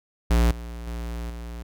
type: tone with level steps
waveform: square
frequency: 58.27 Hz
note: A#1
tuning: in tune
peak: -17 / -34 / -30 / -34 dBFS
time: 0.3-1.63 s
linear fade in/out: 10 ms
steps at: 0.51 / 0.87 / 1.3 s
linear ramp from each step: 2 ms
effects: none